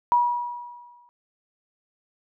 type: tone with exponential decay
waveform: sine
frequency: 965 Hz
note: B5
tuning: 40 cents flat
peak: -14 dBFS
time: 0.12-1.09 s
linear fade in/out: 0 ms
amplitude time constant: 210 ms
effects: none